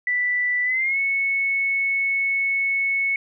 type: tone with pitch glide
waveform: sine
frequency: 1975.5 to 2205 Hz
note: B6 to C#7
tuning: 0 to -10 cents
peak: -19 dBFS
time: 0.07-3.16 s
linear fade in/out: 2 ms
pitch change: +190 cents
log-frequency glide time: 0.64-0.98 s
effects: none